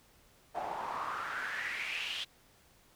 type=noise with band-pass filter sweep; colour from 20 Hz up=pink; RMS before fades=-38 dBFS; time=0.54-2.25 s; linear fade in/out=20 ms; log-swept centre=700 to 3300 Hz; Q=5.1; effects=pink hiss -64 dBFS RMS until 2.95 s